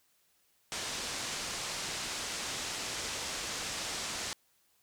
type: low-pass noise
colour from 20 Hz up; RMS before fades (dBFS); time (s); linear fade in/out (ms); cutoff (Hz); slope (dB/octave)
white; -38; 0.72-4.33; 0; 7600; 24
effects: white hiss -71 dBFS RMS until 4.82 s